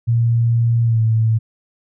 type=tone with pitch glide; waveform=sine; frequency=116.8 to 111.78 Hz; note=A#2 to A2; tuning=+4 to +28 cents; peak=-12 dBFS; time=0.07-1.39 s; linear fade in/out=20 ms; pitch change=-76 cents; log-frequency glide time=0.84-1.01 s; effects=none